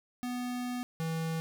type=tone pair in turn; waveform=square; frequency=246.9 / 162.56 Hz; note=B3 / E3; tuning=0 / -24 cents; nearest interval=perfect fifth; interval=724 cents; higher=first; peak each=-34 / -32 dBFS; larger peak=second; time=0.23-0.83 / 1-1.4 s; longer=first; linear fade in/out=0 ms; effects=none